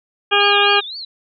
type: harmonic tone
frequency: 406.3 Hz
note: G#4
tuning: 38 cents flat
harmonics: 1 / 2 / 3 / 4 / 6 / 7 / 8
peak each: -19 / -19 / -19 / -19 / -19 / -19 / -19 dBFS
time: 0.31-0.81 s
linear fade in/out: 20 ms
type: tone with vibrato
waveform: sine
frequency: 3977 Hz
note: B7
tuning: 11 cents sharp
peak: -27 dBFS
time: 0.4-1.05 s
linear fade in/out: 5 ms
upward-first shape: triangle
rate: 3.9 Hz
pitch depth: 260 cents each way
effects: none